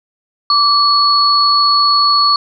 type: tone pair together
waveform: sine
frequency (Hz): 1162 / 4387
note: D6 / C#8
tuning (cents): -19 / -19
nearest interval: octave + major seventh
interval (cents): 2300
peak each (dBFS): -11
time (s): 0.5-2.36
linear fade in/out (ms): 2
effects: none